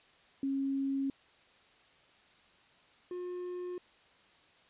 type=tone pair in turn; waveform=sine / triangle; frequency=272.7 / 358.3 Hz; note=C#4 / F4; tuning=-28 / +44 cents; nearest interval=perfect fourth; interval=472 cents; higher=second; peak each=-30 / -35 dBFS; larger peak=first; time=0.43-1.1 / 3.11-3.78 s; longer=neither; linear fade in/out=2 ms; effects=white hiss -63 dBFS RMS until 4.69 s + resampled to 8000 Hz